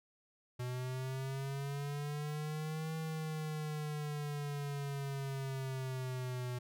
square linear two-way sweep, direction up then down, 123.47 to 160 to 123.47 Hz, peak -38 dBFS, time 0.59-6.59 s, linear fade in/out 10 ms, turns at 2.96 s, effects none

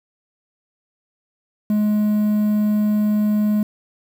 triangle tone with quantisation, 210.6 Hz, G#3, 24 cents sharp, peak -13 dBFS, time 1.7-3.63 s, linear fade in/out 2 ms, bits 7, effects none

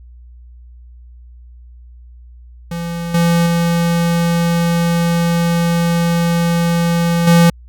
square tone with level steps, 169.8 Hz, F3, 48 cents flat, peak -21 / -11 / -13 / -7 dBFS, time 2.71-7.5 s, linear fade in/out 5 ms, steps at 3.14 / 3.46 / 7.27 s, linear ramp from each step 5 ms, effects added 60 Hz sine -36 dBFS peak until 7.68 s

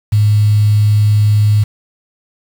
sine tone with quantisation, 105.2 Hz, G#2, 23 cents sharp, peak -7 dBFS, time 0.12-1.64 s, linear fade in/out 10 ms, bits 5, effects none

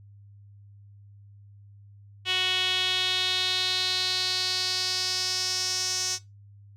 sawtooth tone with band-pass filter sweep, 370 Hz, F#4, in tune, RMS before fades -27 dBFS, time 2.25-6.19 s, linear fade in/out 50 ms, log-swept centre 3100 to 5900 Hz, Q 4.4, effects noise-tail reverb RT60 0.2 s tail -19 dB re dry + added 101 Hz sine -48 dBFS peak until 6.76 s

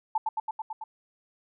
sine tone with echo, 878 Hz, A5, 4 cents flat, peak -22 dBFS, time 0.15-0.18 s, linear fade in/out 5 ms, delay 110 ms, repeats 6, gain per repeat -2 dB, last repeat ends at 0.84 s, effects none

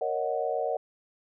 sine chord, D# minor seventh, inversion second, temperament equal, 466.2 / 554.4 / 622.3 / 740 Hz, A#4 / C#5 / D#5 / F#5, 0 / 0 / 0 / 0 cents, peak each -32 dBFS, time 0.01-0.77 s, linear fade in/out 5 ms, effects none

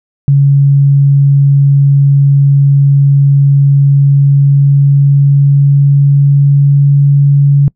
sine tone with pitch glide, 140 to 141.38 Hz, C#3 to C#3, +18 to +34 cents, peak -3 dBFS, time 0.28-7.68 s, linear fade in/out 0 ms, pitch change +16 cents, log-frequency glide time 3.91-7.09 s, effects noise-tail reverb RT60 0.1 s tail -25 dB re dry

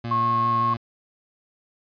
25% pulse tone with vibrato, 116.7 Hz, A#2, 2 cents sharp, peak -24 dBFS, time 0.04-0.77 s, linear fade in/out 5 ms, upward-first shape square, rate 5.2 Hz, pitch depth 10 cents each way
sine tone, 1087 Hz, C#6, 34 cents flat, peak -19 dBFS, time 0.11-0.74 s, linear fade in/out 5 ms
effects resampled to 11025 Hz

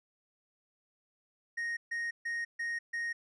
triangle tone bursts, 1864.7 Hz, A#6, in tune, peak -31 dBFS, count 5, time 1.57-3.13 s, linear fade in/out 10 ms, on 200 ms, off 140 ms, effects resampled to 22050 Hz

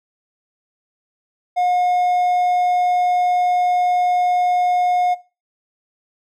triangle tone, 719 Hz, F#5, 50 cents flat, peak -13 dBFS, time 1.56-5.15 s, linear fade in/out 20 ms, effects noise-tail reverb RT60 0.3 s tail -18 dB re dry

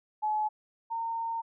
sine tone pair in turn, 854 / 915.1 Hz, G#5 / A#5, +48 / -32 cents, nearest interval minor second, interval 120 cents, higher second, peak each -26 / -30 dBFS, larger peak first, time 0.22-0.49 / 0.9-1.42 s, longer second, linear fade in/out 20 ms, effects none

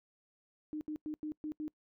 sine tone bursts at uneven times, 305.2 Hz, D#4, 33 cents flat, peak -36 dBFS, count 6, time 0.73-0.81 / 0.88-0.96 / 1.06-1.14 / 1.23-1.32 / 1.44-1.52 / 1.6-1.68 s, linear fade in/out 0 ms, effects noise-tail reverb RT60 0.1 s tail -25 dB re dry

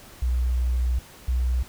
sine tone pair in turn, 61.74 / 62.35 Hz, B1 / B1, 0 / +17 cents, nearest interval unison, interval 17 cents, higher second, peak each -20 dBFS, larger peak neither, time 0.22-0.99 / 1.28-1.63 s, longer first, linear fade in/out 5 ms, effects pink hiss -47 dBFS RMS until 1.68 s

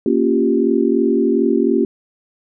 sine chord, G half-diminished seventh, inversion first, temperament equal, 233.1 / 277.2 / 349.2 / 392 Hz, Bb3 / Db4 / F4 / G4, 0 / 0 / 0 / 0 cents, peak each -18 dBFS, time 0.06-1.85 s, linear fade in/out 2 ms, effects none

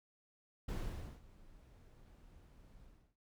brown noise with ADSR envelope, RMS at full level -38 dBFS, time 0.68-3.16 s, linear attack 9 ms, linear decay 510 ms, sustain -22 dB, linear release 320 ms, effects none

